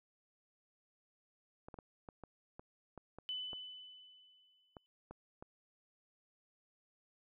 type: clicks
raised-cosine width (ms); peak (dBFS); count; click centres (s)
1; -35; 12; 1.685 / 1.742 / 1.788 / 2.088 / 2.237 / 2.595 / 2.977 / 3.186 / 3.532 / 4.768 / 5.11 / 5.425
type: tone with exponential decay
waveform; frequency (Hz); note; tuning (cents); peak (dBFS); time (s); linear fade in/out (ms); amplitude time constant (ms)
sine; 3005; F#7; +26; -37; 3.29-4.86; 0; 340
effects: none